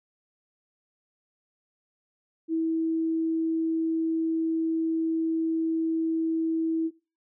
sine tone, 324.6 Hz, E4, 27 cents flat, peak -23 dBFS, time 2.48-6.91 s, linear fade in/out 50 ms, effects noise-tail reverb RT60 0.3 s tail -18 dB re dry

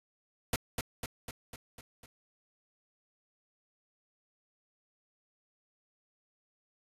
pink noise with echo, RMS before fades -30 dBFS, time 0.53-0.56 s, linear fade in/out 2 ms, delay 250 ms, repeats 6, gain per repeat -4 dB, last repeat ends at 2.06 s, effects resampled to 32000 Hz

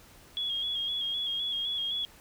sine tone with vibrato, 3315 Hz, G#7, 4 cents flat, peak -29 dBFS, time 0.37-2.05 s, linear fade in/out 0 ms, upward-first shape square, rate 3.9 Hz, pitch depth 34 cents each way, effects pink hiss -55 dBFS RMS until 2.2 s

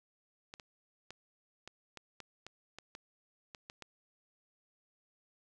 clicks, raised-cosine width 0.2 ms, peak -29 dBFS, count 12, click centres 0.539 / 0.598 / 1.106 / 1.676 / 1.973 / 2.203 / 2.466 / 2.786 / 2.951 / 3.548 / 3.699 / 3.823 s, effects none

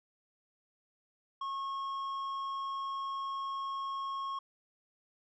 sine tone with tanh clipping, 1090 Hz, C#6, 29 cents flat, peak -36 dBFS, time 1.41-4.39 s, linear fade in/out 5 ms, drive 7 dB, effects none

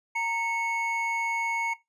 triangle tone pair together, 926 / 2202 Hz, A#5 / C#7, -12 / -12 cents, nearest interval octave + minor third, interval 1500 cents, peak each -28 / -26 dBFS, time 0.15-1.74 s, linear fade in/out 10 ms, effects noise-tail reverb RT60 0.2 s tail -18 dB re dry + resampled to 24000 Hz

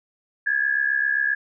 sine tone pair together, 1644.4 / 1712 Hz, G#6 / A6, -18 / -48 cents, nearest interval minor second, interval 70 cents, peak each -22 dBFS, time 0.46-1.35 s, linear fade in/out 10 ms, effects none

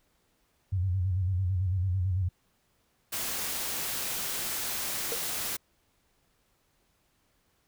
sine tone with vibrato, 92.5 Hz, F#2, in tune, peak -25 dBFS, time 0.72-2.29 s, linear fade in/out 10 ms, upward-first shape square, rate 9 Hz, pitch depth 73 cents each way
white noise, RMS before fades -33 dBFS, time 3.12-5.57 s, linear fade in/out 10 ms
triangle tone with exponential decay, 466.6 Hz, A#4, 2 cents sharp, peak -26 dBFS, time 5.12-5.21 s, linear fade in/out 0 ms, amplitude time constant 18 ms
effects pink hiss -71 dBFS RMS until 7.67 s

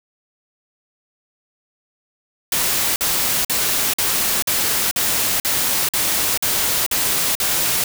white noise bursts, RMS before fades -19 dBFS, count 11, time 2.52-7.84 s, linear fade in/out 2 ms, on 440 ms, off 48 ms, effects none

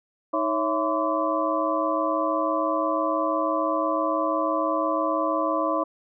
sine tone cluster, 314.7 / 555 / 661 / 1022 / 1150 Hz, D#4 / C#5 / E5 / C6 / D6, +20 / +2 / +5 / -41 / -37 cents, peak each -28 dBFS, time 0.33-5.84 s, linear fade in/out 10 ms, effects none

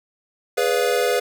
square chord, G# diminished seventh, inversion none, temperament equal with one note detuned, 415.3 / 493.9 / 573.3 / 698.5 Hz, G#4 / B4 / D5 / F5, 0 / 0 / -42 / 0 cents, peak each -24 / -21 / -27 / -27 dBFS, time 0.57-1.2 s, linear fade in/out 10 ms, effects none

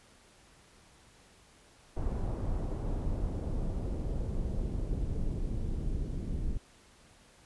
brown noise with low-pass filter sweep, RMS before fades -33 dBFS, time 1.96-6.58 s, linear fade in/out 10 ms, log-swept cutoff 950 to 300 Hz, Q 0.91, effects pink hiss -60 dBFS RMS until 7.45 s + resampled to 24000 Hz

